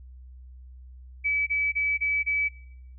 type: tone bursts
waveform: sine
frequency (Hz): 2293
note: D7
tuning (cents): -42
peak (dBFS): -22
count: 5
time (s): 1.24-2.49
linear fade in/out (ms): 20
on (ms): 230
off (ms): 25
effects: noise-tail reverb RT60 0.8 s tail -19 dB re dry + added 63 Hz sine -43 dBFS peak until 2.98 s